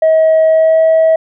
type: tone with pitch glide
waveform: sine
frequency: 638 to 644.3 Hz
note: D#5 to E5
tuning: +43 to -40 cents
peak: -4 dBFS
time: 0.02-1.16 s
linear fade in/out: 5 ms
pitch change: +17 cents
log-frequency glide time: 0.46-0.82 s
effects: tanh soft clip ceiling -4 dBFS